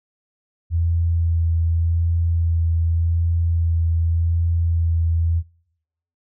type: tone with vibrato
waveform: sine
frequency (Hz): 83.5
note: E2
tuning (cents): +23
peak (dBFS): -16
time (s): 0.7-5.43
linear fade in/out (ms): 50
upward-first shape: sine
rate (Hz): 0.86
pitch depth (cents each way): 15
effects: noise-tail reverb RT60 0.8 s tail -25 dB re dry